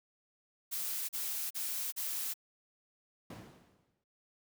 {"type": "noise bursts", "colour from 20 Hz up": "blue", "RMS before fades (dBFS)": -37, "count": 4, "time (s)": [0.71, 2.341], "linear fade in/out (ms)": 20, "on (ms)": 380, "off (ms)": 37}
{"type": "noise with exponential decay", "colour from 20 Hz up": "brown", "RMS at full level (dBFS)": -37, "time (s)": [3.3, 4.04], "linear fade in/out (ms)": 5, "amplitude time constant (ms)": 160}
{"effects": ["high-pass 150 Hz 12 dB/octave"]}